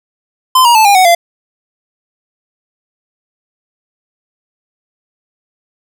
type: tone with pitch steps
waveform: square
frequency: 1029 / 949.1 / 875.3 / 807.3 / 744.6 / 686.8 Hz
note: C6 / A#5 / A5 / G#5 / F#5 / F5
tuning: -29 / +31 / -9 / -49 / +11 / -29 cents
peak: -5 dBFS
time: 0.55-1.15 s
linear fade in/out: 5 ms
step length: 100 ms
effects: none